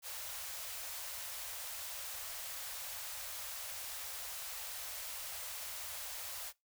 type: band-stop noise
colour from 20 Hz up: white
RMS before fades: -44 dBFS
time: 0.02-6.53 s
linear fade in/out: 50 ms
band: 100 to 490 Hz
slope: 96 dB/octave
effects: noise-tail reverb RT60 0.2 s tail -22 dB re dry

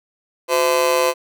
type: tone with amplitude modulation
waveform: 30% pulse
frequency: 512 Hz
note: C5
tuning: 38 cents flat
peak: -8 dBFS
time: 0.48-1.14 s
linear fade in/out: 50 ms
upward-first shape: sine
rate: 148 Hz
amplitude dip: 90%
effects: none

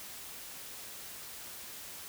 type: silence
effects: white hiss -46 dBFS RMS until 2.08 s

